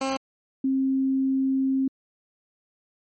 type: tone pair in turn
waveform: 15% pulse / sine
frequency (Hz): 267.6 / 266.6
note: C4 / C4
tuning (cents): +39 / +33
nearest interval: unison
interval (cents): 6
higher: first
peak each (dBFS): -18 / -20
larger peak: first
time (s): 0.01-0.17 / 0.64-1.88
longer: second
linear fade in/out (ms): 5
effects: MP3 32 kbps